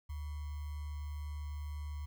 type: tone with sample-and-hold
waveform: sine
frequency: 74 Hz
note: D2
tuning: 14 cents sharp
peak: -38 dBFS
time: 0.09-2.06 s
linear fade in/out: 10 ms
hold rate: 1050 Hz
effects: none